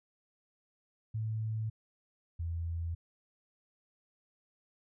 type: tone pair in turn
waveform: sine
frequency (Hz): 110 / 83.8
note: A2 / E2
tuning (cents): 0 / +29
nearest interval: perfect fourth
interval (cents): 471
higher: first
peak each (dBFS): -32 / -33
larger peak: first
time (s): 1.14-1.7 / 2.39-2.95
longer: neither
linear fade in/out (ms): 10
effects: none